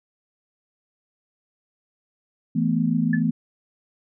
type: chord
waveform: sine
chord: E suspended fourth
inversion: none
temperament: equal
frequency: 164.81 / 220 / 246.9 Hz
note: E3 / A3 / B3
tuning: 0 / 0 / 0 cents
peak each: -23 dBFS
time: 2.55-3.31 s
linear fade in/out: 10 ms
type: tone with exponential decay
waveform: sine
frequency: 1731 Hz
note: A6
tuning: 29 cents flat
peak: -22 dBFS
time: 3.13-3.23 s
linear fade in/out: 5 ms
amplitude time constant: 20 ms
effects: none